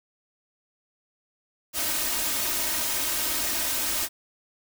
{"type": "noise with comb filter", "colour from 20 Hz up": "white", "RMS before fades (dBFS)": -27, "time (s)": [1.73, 4.09], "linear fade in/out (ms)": 50, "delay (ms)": 3.2, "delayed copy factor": 0.7, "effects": []}